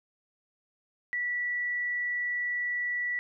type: tone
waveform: sine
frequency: 1950 Hz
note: B6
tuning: 23 cents flat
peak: -28 dBFS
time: 1.13-3.19 s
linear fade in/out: 0 ms
effects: none